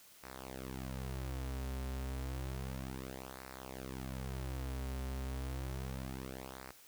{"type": "tone with flanger", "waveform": "sawtooth", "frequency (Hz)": 65.4, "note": "C2", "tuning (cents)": 0, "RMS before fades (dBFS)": -42, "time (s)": [0.23, 6.72], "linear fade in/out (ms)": 10, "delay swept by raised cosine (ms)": [0.3, 6.2], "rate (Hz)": 0.31, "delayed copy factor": -0.85, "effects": ["white hiss -60 dBFS RMS until 6.87 s"]}